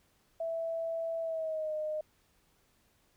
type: tone with pitch glide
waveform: sine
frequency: 659 to 614.9 Hz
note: E5 to D#5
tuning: -1 to -21 cents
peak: -32 dBFS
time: 0.4-2.01 s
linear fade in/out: 5 ms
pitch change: -120 cents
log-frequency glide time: 1.21-1.74 s
effects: pink hiss -70 dBFS RMS until 3.16 s